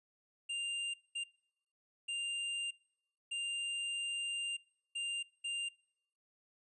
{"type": "tone bursts at uneven times", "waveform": "square", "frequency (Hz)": 2794, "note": "F7", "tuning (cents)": 0, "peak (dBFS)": -37, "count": 6, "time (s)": [[0.49, 0.94], [1.15, 1.24], [2.08, 2.71], [3.31, 4.57], [4.95, 5.23], [5.44, 5.69]], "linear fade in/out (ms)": 10, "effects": ["noise-tail reverb RT60 0.8 s tail -26 dB re dry", "resampled to 24000 Hz"]}